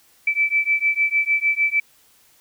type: beating tone pair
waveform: sine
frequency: 2314 / 2320.6 Hz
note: D7 / D7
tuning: -26 / -21 cents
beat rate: 6.6 Hz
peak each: -20 dBFS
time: 0.27-1.8 s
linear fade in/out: 5 ms
effects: white hiss -56 dBFS RMS until 2.4 s